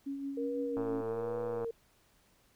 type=tone with tremolo; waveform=sine; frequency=277.3 Hz; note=C#4; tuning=1 cent sharp; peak=-34 dBFS; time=0.06-1.02 s; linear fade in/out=10 ms; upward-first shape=sine; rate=5.9 Hz; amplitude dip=40%
type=tone with vibrato; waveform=sine; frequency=466.2 Hz; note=A#4; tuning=in tune; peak=-34 dBFS; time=0.37-1.71 s; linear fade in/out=5 ms; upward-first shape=sine; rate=1.2 Hz; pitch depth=57 cents each way
type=click train; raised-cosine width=1 ms; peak=-28 dBFS; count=99; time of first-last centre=0.77-1.645 s; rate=112 Hz
effects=pink hiss -68 dBFS RMS until 2.55 s